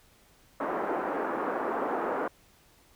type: band-pass noise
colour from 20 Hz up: pink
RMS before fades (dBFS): -31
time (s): 0.6-2.28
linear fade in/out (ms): 5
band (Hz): 290 to 1400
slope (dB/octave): 24
effects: pink hiss -61 dBFS RMS until 2.95 s